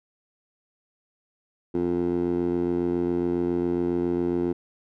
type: tone with band-pass filter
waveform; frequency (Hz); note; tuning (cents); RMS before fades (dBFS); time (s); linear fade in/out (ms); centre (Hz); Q
15% pulse; 87.3; F2; 0; -25; 1.74-4.53; 10; 350; 2.8
effects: none